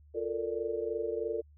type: chord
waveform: sine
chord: Bb major seventh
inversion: second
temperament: equal with one note detuned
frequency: 349.2 / 443.1 / 466.2 / 587.3 Hz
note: F4 / A4 / Bb4 / D5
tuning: 0 / +12 / 0 / 0 cents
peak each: -39 / -34 / -36 / -40 dBFS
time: 0.14-1.42 s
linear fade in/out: 20 ms
effects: added 74 Hz sine -55 dBFS peak until 1.57 s